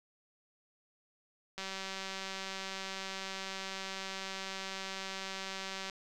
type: click train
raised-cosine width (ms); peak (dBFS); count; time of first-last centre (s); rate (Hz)
0.2; -23; 830; 1.58-5.898; 192
effects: none